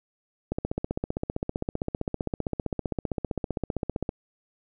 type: click train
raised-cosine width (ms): 2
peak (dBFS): -14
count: 56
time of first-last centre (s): 0.52-4.091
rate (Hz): 15.4
effects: none